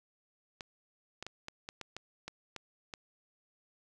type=clicks; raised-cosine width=0.2 ms; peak=-24 dBFS; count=10; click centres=0.608 / 1.226 / 1.266 / 1.484 / 1.689 / 1.813 / 1.966 / 2.28 / 2.563 / 2.938 s; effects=none

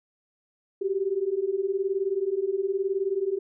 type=beating tone pair; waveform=sine; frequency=376.7 / 395.7 Hz; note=F#4 / G4; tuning=+31 / +16 cents; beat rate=19 Hz; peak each=-28 / -26 dBFS; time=0.81-3.39 s; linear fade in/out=10 ms; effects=none

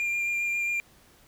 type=tone with vibrato; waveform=triangle; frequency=2395 Hz; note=D7; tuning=33 cents sharp; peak=-24 dBFS; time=0-0.8 s; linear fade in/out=0 ms; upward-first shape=sine; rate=7.4 Hz; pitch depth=11 cents each way; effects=pink hiss -58 dBFS RMS until 1.27 s

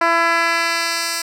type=tone with band-pass filter sweep; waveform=10% pulse; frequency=335.2 Hz; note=E4; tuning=29 cents sharp; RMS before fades=-18 dBFS; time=0.01-1.22 s; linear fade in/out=5 ms; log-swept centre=1100 to 7400 Hz; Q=0.83; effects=none

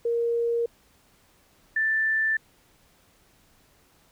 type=tone pair in turn; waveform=sine; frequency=468.2 / 1767.7 Hz; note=A#4 / A6; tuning=+8 / +8 cents; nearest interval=octave + major seventh; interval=2300 cents; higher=second; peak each=-22 / -21 dBFS; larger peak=second; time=0.05-0.66 / 1.76-2.37 s; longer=neither; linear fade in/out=5 ms; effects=pink hiss -61 dBFS RMS until 4.11 s

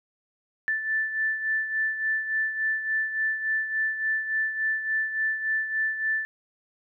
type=beating tone pair; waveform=sine; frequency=1760 / 1763.5 Hz; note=A6 / A6; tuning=0 / +3 cents; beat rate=3.5 Hz; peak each=-25 / -32 dBFS; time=0.68-6.25 s; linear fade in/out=0 ms; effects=none

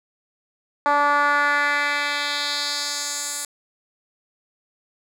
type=tone with band-pass filter sweep; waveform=10% pulse; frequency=289.5 Hz; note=D4; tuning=25 cents flat; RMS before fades=-22 dBFS; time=0.86-3.45 s; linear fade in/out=0 ms; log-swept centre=940 to 9000 Hz; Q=1.9; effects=none

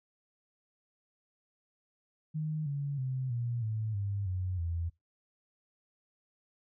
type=tone with pitch steps; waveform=sine; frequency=154.7 / 141.86 / 130.09 / 119.29 / 109.39 / 100.31 / 91.99 / 84.35 Hz; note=D#3 / C#3 / C3 / A#2 / A2 / G2 / F#2 / E2; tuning=-10 / +40 / -10 / +40 / -10 / +40 / -10 / +40 cents; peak=-31 dBFS; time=2.34-4.9 s; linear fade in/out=20 ms; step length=320 ms; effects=noise-tail reverb RT60 0.2 s tail -22 dB re dry

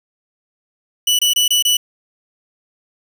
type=tone bursts; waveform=sawtooth; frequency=2960 Hz; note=F#7; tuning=in tune; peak=-9 dBFS; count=5; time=1.07-1.77 s; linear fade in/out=5 ms; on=120 ms; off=25 ms; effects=7-bit

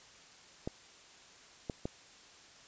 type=clicks; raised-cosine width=2 ms; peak=-22 dBFS; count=3; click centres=0.675 / 1.698 / 1.855 s; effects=white hiss -57 dBFS RMS until 2.67 s + resampled to 16000 Hz

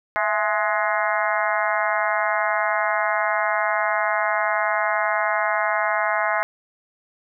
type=harmonic tone with a mistuned harmonic; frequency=210.2 Hz; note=G#3; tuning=21 cents sharp; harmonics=3 / 4 / 5 / 6 / 7 / 8 / 9 / 10; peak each=-25 / -26 / -27 / -28 / -28 / -29 / -30 / -30 dBFS; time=0.16-6.43 s; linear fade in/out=0 ms; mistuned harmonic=3; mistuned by=+77 cents; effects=none

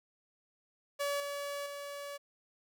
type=tone with level steps; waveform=sawtooth; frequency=570 Hz; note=C#5; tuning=48 cents sharp; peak=-28 / -33 / -37 dBFS; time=0.99-2.18 s; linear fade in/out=20 ms; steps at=1.2 / 1.66 s; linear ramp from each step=2 ms; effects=none

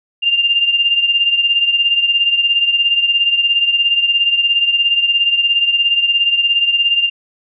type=beating tone pair; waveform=sine; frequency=2794 / 2811 Hz; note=F7 / F7; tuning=0 / +11 cents; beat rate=17 Hz; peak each=-12 / -18 dBFS; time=0.22-7.1 s; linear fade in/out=20 ms; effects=none

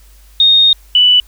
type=tone pair in turn; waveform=sine; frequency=3700 / 2971 Hz; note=A#7 / F#7; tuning=-14 / +6 cents; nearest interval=major third; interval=380 cents; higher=first; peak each=-5 dBFS; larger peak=neither; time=0.4-0.73 / 0.95-1.2 s; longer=first; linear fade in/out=2 ms; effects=added 50 Hz sine -40 dBFS peak until 1.27 s + white hiss -49 dBFS RMS until 1.27 s

